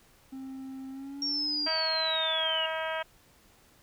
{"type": "tone with pitch glide", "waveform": "triangle", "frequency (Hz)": [265.5, 296.3], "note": ["C4", "D4"], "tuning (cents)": [25, 15], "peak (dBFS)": -36, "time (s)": [0.32, 1.68], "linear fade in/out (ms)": 10, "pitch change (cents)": 190, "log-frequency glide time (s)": [0.9, 1.45]}
{"type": "linear sweep", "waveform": "sine", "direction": "down", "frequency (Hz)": [5588, 2823], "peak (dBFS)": -28, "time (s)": [1.22, 2.66], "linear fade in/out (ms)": 2}
{"type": "harmonic tone", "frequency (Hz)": 320, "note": "D#4", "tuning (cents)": 49, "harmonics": [2, 3, 4, 5, 6, 7, 8, 9, 10], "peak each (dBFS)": [-34, -37, -40, -37, -43, -43, -44, -46, -43], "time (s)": [1.66, 3.03], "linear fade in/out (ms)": 10}
{"effects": ["pink hiss -61 dBFS RMS until 3.82 s"]}